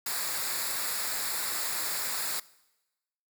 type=noise with comb filter; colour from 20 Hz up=white; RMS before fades=-32 dBFS; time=0.06-2.4 s; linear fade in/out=5 ms; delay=0.33 ms; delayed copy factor=-0.65; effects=noise-tail reverb RT60 1.0 s tail -21 dB re dry